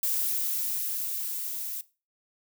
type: noise with level ramp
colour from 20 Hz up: violet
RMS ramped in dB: -27 to -35 dBFS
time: 0.03-1.81 s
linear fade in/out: 2 ms
effects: noise-tail reverb RT60 0.3 s tail -18 dB re dry